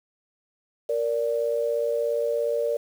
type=tone pair together; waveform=sine; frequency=465.7 / 582.7 Hz; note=A#4 / D5; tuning=-2 / -14 cents; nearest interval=major third; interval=388 cents; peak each=-25 dBFS; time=0.89-2.77 s; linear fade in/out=5 ms; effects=8-bit